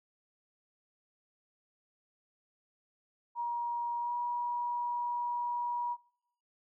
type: tone with pitch glide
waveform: sine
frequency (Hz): 950 to 962.1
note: A#5 to B5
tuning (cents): +33 to -46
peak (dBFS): -31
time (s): 3.35-5.97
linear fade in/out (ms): 50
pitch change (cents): +21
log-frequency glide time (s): 3.99-4.13
effects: noise-tail reverb RT60 0.7 s tail -21 dB re dry